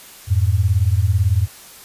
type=beating tone pair; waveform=sine; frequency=86.8 / 104.8 Hz; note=F2 / G#2; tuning=-10 / +16 cents; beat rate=18 Hz; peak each=-16 dBFS; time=0.27-1.48 s; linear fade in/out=50 ms; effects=white hiss -41 dBFS RMS until 1.84 s + resampled to 32000 Hz